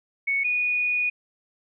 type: tone pair in turn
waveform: sine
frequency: 2217 / 2464 Hz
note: C#7 / D#7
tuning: 0 / -17 cents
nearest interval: major second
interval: 183 cents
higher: second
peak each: -21 dBFS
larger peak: neither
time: 0.27-0.44 / 0.44-1.1 s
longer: second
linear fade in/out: 10 ms
effects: none